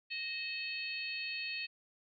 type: harmonic tone with a mistuned harmonic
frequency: 622.3 Hz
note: D#5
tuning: in tune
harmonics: 3 / 4 / 5 / 6 / 7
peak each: -47 / -39 / -48 / -50 / -43 dBFS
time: 0.1-1.67 s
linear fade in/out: 20 ms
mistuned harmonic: 4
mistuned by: +64 cents
effects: none